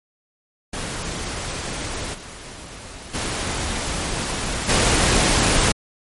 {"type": "noise with level steps", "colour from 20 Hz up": "pink", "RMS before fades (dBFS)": [-28, -37, -25, -17], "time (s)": [0.73, 5.72], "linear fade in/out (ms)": 5, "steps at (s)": [2.13, 3.13, 4.68], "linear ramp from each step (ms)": 20, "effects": ["MP3 48 kbps"]}